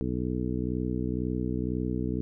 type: harmonic tone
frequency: 62 Hz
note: B1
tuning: 7 cents sharp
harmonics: 1 / 2 / 3 / 4 / 5 / 6 / 7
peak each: -35 / -34 / -34 / -33 / -34 / -42 / -38 dBFS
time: 0.01-2.21 s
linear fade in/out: 0 ms
effects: none